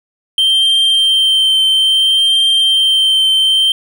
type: tone with vibrato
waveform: triangle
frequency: 3136 Hz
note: G7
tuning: in tune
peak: -7 dBFS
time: 0.38-3.72 s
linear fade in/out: 2 ms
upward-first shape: triangle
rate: 0.6 Hz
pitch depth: 17 cents each way
effects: none